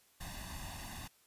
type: noise with comb filter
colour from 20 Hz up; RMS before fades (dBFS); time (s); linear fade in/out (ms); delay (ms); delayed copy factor
pink; -45; 0.2-1.08; 10; 1.1; +0.85
effects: white hiss -68 dBFS RMS until 1.26 s + resampled to 32000 Hz

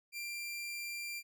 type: tone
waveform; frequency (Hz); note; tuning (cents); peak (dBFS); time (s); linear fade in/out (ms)
sawtooth; 2373; D7; +17; -36; 0.12-1.23; 50
effects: none

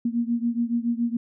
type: beating tone pair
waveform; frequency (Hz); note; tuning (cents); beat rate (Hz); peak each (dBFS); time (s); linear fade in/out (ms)
sine; 233.1 / 240.2; A#3 / B3; 0 / -48; 7.1; -24 / -26; 0.05-1.17; 5
effects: none

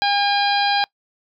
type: harmonic tone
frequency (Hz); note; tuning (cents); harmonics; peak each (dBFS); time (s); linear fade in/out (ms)
809; G#5; -46; 1 / 2 / 3 / 4 / 5 / 6; -18 / -24 / -27 / -26 / -25 / -27; 0.02-0.84; 0
effects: noise-tail reverb RT60 0.1 s tail -25 dB re dry

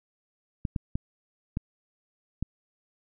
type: clicks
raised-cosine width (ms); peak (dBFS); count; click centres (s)
5; -16; 5; 0.652 / 0.762 / 0.955 / 1.571 / 2.426
effects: none

